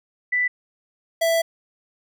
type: tone pair in turn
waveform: sine / square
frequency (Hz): 1983 / 661.7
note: B6 / E5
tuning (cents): +7 / +6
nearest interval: octave + perfect fifth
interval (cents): 1901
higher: first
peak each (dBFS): -18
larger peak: neither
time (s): 0.32-0.48 / 1.21-1.42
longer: second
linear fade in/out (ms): 10
effects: none